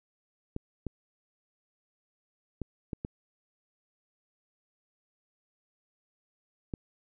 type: clicks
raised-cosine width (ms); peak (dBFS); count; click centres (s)
3; -21; 6; 0.564 / 0.867 / 2.617 / 2.932 / 3.049 / 6.738
effects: none